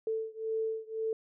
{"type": "beating tone pair", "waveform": "sine", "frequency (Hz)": [442.6, 444.5], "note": ["A4", "A4"], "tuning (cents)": [10, 18], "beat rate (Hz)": 1.9, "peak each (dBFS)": [-34, -35], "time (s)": [0.07, 1.13], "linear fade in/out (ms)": 2, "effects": []}